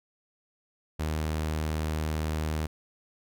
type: tone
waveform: sawtooth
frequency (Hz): 77.78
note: D#2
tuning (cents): 0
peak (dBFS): -24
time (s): 0.99-2.67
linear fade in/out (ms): 10
effects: none